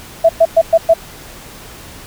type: tone bursts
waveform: sine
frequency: 659 Hz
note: E5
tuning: 1 cent flat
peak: -4 dBFS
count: 5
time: 0.24-0.94 s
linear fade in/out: 10 ms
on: 52 ms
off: 110 ms
effects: pink hiss -35 dBFS RMS until 2.06 s